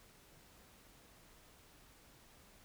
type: silence
effects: pink hiss -63 dBFS RMS until 2.64 s